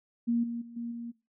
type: tone with level steps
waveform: sine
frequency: 235 Hz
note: A#3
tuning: 14 cents sharp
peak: -24 / -32 / -44 / -33 / -36 dBFS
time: 0.27-1.12 s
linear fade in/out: 20 ms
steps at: 0.43 / 0.61 / 0.76 / 0.91 s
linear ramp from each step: 10 ms
effects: noise-tail reverb RT60 0.3 s tail -21 dB re dry